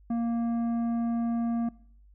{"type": "tone with tanh clipping", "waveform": "sine", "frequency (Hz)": 233.1, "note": "A#3", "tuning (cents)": 0, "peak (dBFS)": -27, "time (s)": [0.1, 1.69], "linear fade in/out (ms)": 5, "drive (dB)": 9, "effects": ["noise-tail reverb RT60 0.6 s tail -22 dB re dry", "added 50 Hz sine -53 dBFS peak until 2.14 s"]}